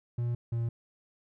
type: tone pair in turn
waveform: triangle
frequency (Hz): 119.5 / 116.64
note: A#2 / A#2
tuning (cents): +43 / +1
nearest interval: unison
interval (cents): 42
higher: first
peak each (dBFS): -26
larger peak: neither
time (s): 0.18-0.35 / 0.52-0.69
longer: neither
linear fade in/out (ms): 5
effects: none